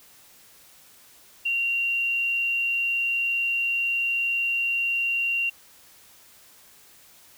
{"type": "tone", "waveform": "sine", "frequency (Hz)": 2761, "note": "F7", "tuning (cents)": -20, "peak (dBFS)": -22, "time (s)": [1.45, 5.5], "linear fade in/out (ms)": 10, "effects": ["white hiss -53 dBFS RMS until 7.37 s"]}